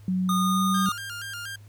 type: tone with pitch glide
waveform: sine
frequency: 184.9 to 190.32 Hz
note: F#3 to F#3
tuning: -1 to +49 cents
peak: -22 dBFS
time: 0.08-0.89 s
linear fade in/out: 2 ms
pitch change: +50 cents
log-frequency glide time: 0.38-0.65 s
type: tone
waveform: square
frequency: 1227 Hz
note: D#6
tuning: 25 cents flat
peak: -25 dBFS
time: 0.29-0.92 s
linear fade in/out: 2 ms
type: tone with vibrato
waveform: sawtooth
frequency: 1499 Hz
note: F#6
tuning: 22 cents sharp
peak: -30 dBFS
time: 0.74-1.56 s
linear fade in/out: 5 ms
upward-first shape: square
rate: 4.2 Hz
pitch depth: 110 cents each way
effects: added 103 Hz sine -45 dBFS peak until 1.68 s + pink hiss -60 dBFS RMS until 1.68 s